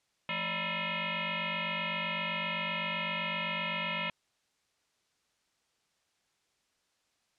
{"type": "tone with frequency modulation", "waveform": "sine", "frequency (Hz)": 170.1, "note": "F3", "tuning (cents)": -45, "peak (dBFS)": -31, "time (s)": [0.29, 4.1], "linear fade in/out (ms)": 2, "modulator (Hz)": 388, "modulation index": 7.6, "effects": ["white hiss -75 dBFS RMS until 7.38 s", "low-pass 7000 Hz 12 dB/octave"]}